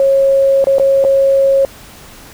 sine tone with dropouts, 545 Hz, C#5, 29 cents flat, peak -7 dBFS, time 0-1.65 s, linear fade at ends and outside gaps 1 ms, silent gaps 0.642-0.67 / 0.784-0.797 / 1.041-1.048 s, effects pink hiss -37 dBFS RMS until 2.33 s

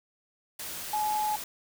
sine tone in noise, 848 Hz, G#5, 36 cents sharp, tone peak -26 dBFS, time 0.93-1.36 s, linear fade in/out 5 ms, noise white, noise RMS -38 dBFS, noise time 0.59-1.44 s, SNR +9 dB, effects none

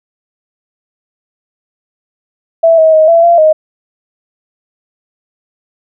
sine tone with pitch steps, 660 / 638 / 628 / 670 / 685 / 624 Hz, E5 / D#5 / D#5 / E5 / F5 / D#5, +2 / +43 / +16 / +28 / -34 / +5 cents, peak -3 dBFS, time 2.63-3.53 s, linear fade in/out 10 ms, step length 150 ms, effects none

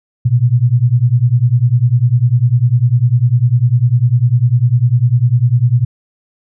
sine beating tone pair, 116.54 / 126.54 Hz, A#2 / B2, 0 / +43 cents, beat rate 10 Hz, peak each -11 dBFS, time 0.25-5.85 s, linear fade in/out 10 ms, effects none

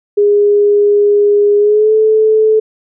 sine tone with pitch glide, 410.9 to 435.3 Hz, G#4 to A4, -18 to -19 cents, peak -6 dBFS, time 0.17-2.6 s, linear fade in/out 10 ms, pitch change +99 cents, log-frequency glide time 1.58-1.93 s, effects none

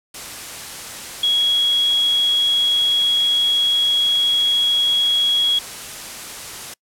sine tone in noise, 3322 Hz, G#7, in tune, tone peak -14 dBFS, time 1.23-5.59 s, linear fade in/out 5 ms, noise white, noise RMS -32 dBFS, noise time 0.14-6.74 s, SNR +15 dB, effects noise-tail reverb RT60 0.1 s tail -26 dB re dry + low-pass 11000 Hz 12 dB/octave

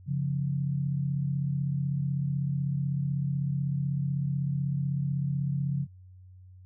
sine tone pair together, 138.59 / 174.61 Hz, C#3 / F3, 0 / 0 cents, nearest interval major third, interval 400 cents, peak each -27 / -33 dBFS, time 0.06-5.87 s, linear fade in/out 50 ms, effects added 92 Hz sine -48 dBFS peak until 6.65 s

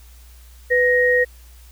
sine tone pair together, 496.4 / 1874 Hz, B4 / A#6, +9 / +9 cents, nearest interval octave + major seventh, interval 2300 cents, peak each -16 dBFS, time 0.7-1.25 s, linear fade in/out 20 ms, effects added 60 Hz sine -42 dBFS peak until 1.71 s + white hiss -52 dBFS RMS until 1.71 s

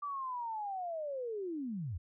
sine linear sweep, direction down, 1174.7 to 72.7 Hz, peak -36 dBFS, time 0.02-1.98 s, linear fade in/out 10 ms, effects none

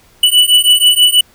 square beating tone pair, 2960 / 2966.2 Hz, F#7 / F#7, 0 / +4 cents, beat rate 6.2 Hz, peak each -10 dBFS, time 0.23-1.21 s, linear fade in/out 5 ms, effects pink hiss -48 dBFS RMS until 1.34 s

